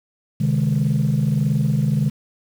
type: chord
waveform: sine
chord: Ab major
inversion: first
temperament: equal with one note detuned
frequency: 130.81 / 152.36 / 207.7 Hz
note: C3 / Eb3 / Ab3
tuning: 0 / -36 / 0 cents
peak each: -19 / -18 / -21 dBFS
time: 0.4-2.1 s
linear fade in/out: 10 ms
effects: tanh soft clip ceiling -11 dBFS + 7-bit